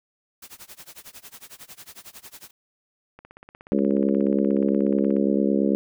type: noise with tremolo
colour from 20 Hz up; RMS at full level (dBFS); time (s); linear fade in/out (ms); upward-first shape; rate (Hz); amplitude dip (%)
white; -41; 0.42-2.51; 5; sine; 11; 95
type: click train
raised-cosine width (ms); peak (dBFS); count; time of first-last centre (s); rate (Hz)
0.5; -29; 34; 3.19-5.166; 16.7
type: harmonic tone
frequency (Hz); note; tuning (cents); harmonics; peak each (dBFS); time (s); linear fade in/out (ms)
69; C#2; -7; 3 / 4 / 5 / 6 / 7 / 8; -22 / -24 / -26 / -28 / -29 / -30; 3.72-5.75; 0
effects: none